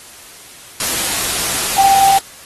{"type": "tone in noise", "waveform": "sine", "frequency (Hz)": 784, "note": "G5", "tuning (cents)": 0, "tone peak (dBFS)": -8, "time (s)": [1.78, 2.18], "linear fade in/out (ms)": 2, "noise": "white", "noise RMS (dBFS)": -18, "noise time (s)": [0.8, 2.19], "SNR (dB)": 7, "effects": ["white hiss -38 dBFS RMS until 2.45 s", "AAC 32 kbps"]}